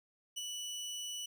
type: tone with ADSR envelope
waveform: 25% pulse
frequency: 2960 Hz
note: F#7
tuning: in tune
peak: -33 dBFS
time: 0.36-1.26 s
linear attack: 17 ms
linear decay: 23 ms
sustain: -3 dB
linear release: 6 ms
effects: none